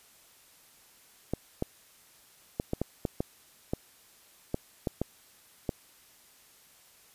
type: clicks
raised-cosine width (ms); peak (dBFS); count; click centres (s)
2; -15; 12; 1.336 / 1.624 / 2.599 / 2.734 / 2.816 / 3.052 / 3.205 / 3.735 / 4.544 / 4.872 / 5.016 / 5.692
effects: white hiss -59 dBFS RMS until 7.14 s + resampled to 32000 Hz